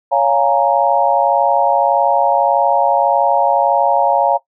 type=chord; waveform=sine; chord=Bb minor seventh; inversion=first; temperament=equal with one note detuned; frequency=560.2 / 698.5 / 830.6 / 932.3 Hz; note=Db5 / F5 / Ab5 / Bb5; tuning=+18 / 0 / 0 / 0 cents; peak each=-16 dBFS; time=0.11-4.38 s; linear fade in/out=20 ms; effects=noise-tail reverb RT60 0.1 s tail -17 dB re dry